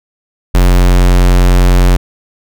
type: tone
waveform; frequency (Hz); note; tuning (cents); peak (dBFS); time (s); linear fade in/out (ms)
square; 44.99; F#1; -48; -5; 0.54-1.97; 10
effects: none